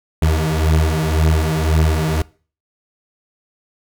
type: beating tone pair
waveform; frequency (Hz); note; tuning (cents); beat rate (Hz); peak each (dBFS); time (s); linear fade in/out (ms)
30% pulse; 77.78 / 79.68; D#2 / D#2; 0 / +42; 1.9; -14; 0.22-2.22; 5
effects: noise-tail reverb RT60 0.4 s tail -22 dB re dry